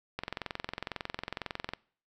click train, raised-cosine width 0.3 ms, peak -18 dBFS, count 35, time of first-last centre 0.19-1.735 s, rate 22 Hz, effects noise-tail reverb RT60 0.5 s tail -24 dB re dry

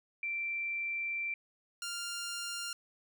sine / 10% pulse tone pair in turn, 2349 / 1396.7 Hz, D7 / F6, 0 / 0 cents, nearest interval major sixth, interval 900 cents, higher first, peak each -33 / -29 dBFS, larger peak second, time 0.23-1.34 / 1.82-2.73 s, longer first, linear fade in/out 2 ms, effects none

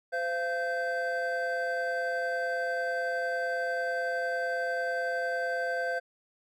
triangle tone cluster, 515 / 685 / 1556 Hz, C5 / F5 / G6, -28 / -34 / -13 cents, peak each -31 dBFS, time 0.12-6 s, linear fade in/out 20 ms, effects none

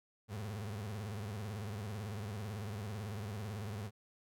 35% pulse tone with vibrato, 103.83 Hz, G#2, in tune, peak -38 dBFS, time 0.28-3.91 s, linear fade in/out 50 ms, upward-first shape sine, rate 18 Hz, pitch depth 150 cents each way, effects none

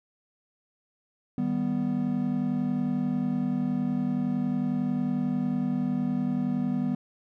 triangle chord, Eb augmented, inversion none, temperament equal, 155.56 / 196 / 246.9 Hz, Eb3 / G3 / B3, 0 / 0 / 0 cents, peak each -31 / -28 / -25 dBFS, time 1.38-6.95 s, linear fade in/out 2 ms, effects none

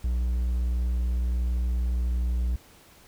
triangle tone, 60.7 Hz, B1, 29 cents flat, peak -21 dBFS, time 0.04-2.56 s, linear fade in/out 5 ms, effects pink hiss -54 dBFS RMS until 3.07 s

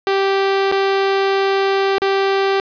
sawtooth tone with dropouts, 390.6 Hz, G4, 6 cents flat, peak -10 dBFS, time 0.07-2.6 s, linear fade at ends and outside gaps 1 ms, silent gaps 0.716-0.722 / 1.983-2.019 s, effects resampled to 11025 Hz + 8-bit

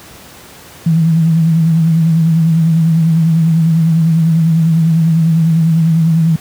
sine tone with vibrato, 162.9 Hz, E3, 20 cents flat, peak -7 dBFS, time 0.86-6.36 s, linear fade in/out 5 ms, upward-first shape sine, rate 10 Hz, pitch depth 50 cents each way, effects pink hiss -36 dBFS RMS until 6.4 s + high-pass 80 Hz 12 dB/octave

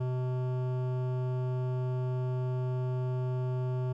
sine tone with hard clipping, 126.9 Hz, B2, 47 cents sharp, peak -31 dBFS, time 0-3.93 s, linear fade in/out 10 ms, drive 14 dB, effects none

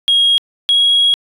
sine tone pair in turn, 3277 / 3309 Hz, G#7 / G#7, -24 / -7 cents, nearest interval unison, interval 17 cents, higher second, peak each -7 dBFS, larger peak neither, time 0.08-0.38 / 0.69-1.14 s, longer second, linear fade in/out 0 ms, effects tanh soft clip ceiling -6 dBFS

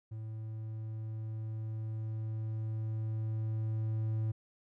triangle tone with level ramp, 110 Hz, A2, in tune, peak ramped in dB -37 to -28 dBFS, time 0.11-4.32 s, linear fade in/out 10 ms, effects none

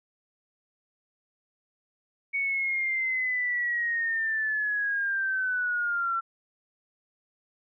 sine linear sweep, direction down, 2234 to 1343 Hz, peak -25 dBFS, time 2.33-6.21 s, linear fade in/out 20 ms, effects none

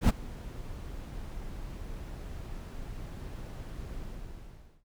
brown noise with ADSR envelope, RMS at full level -18 dBFS, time 0.01-4.84 s, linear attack 82 ms, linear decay 18 ms, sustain -22 dB, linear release 860 ms, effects none

